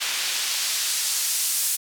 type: noise with band-pass filter sweep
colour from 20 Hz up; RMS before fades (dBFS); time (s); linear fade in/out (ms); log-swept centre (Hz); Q
white; -25; 0-1.77; 20; 2900 to 9300; 0.76
effects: none